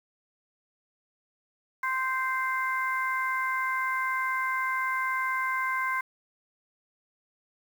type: harmonic tone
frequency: 521 Hz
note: C5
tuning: 7 cents flat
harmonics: 2 / 3 / 4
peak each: -29 / -31 / -32 dBFS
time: 1.83-6.01 s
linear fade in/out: 5 ms
effects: 8-bit